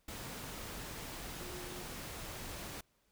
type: tone in noise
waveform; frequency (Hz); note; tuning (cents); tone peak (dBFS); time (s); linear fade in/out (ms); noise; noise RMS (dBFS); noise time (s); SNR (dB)
sine; 359; F4; +48; -49; 1.41-1.83; 5; pink; -45; 0.08-2.81; -7
effects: pink hiss -75 dBFS RMS until 3.11 s